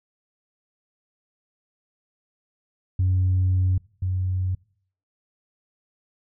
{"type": "tone pair in turn", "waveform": "sine", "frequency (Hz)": [92.5, 92.5], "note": ["F#2", "F#2"], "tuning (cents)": [0, 0], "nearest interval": "unison", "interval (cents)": 0, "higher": "neither", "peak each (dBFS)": [-16, -21], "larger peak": "first", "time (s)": [[2.99, 3.78], [4.02, 4.55]], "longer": "first", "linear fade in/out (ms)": 5, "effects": ["noise-tail reverb RT60 0.6 s tail -25 dB re dry", "tanh soft clip ceiling -15 dBFS"]}